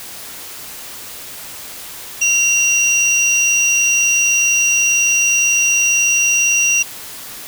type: tone pair together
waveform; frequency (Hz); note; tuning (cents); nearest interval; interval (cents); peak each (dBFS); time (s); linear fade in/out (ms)
triangle; 2752 / 5779; F7 / F#8; -26 / -42; octave + minor second; 1284; -13; 2.21-6.83; 10
effects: white hiss -32 dBFS RMS until 7.47 s